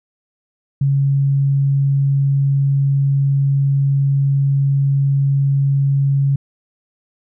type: tone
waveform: sine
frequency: 138.59 Hz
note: C#3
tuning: in tune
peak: -12 dBFS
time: 0.81-6.36 s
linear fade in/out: 5 ms
effects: none